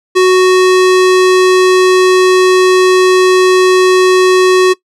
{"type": "tone", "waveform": "square", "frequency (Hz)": 370, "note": "F#4", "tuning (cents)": 0, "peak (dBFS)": -5, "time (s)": [0.15, 4.74], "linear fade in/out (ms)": 20, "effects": ["noise-tail reverb RT60 0.1 s tail -20 dB re dry", "low-pass 8000 Hz 12 dB/octave"]}